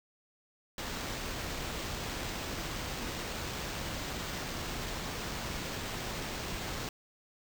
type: noise with sample-and-hold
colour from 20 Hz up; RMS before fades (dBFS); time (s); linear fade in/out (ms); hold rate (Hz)
pink; -38; 0.78-6.89; 2; 11025
effects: none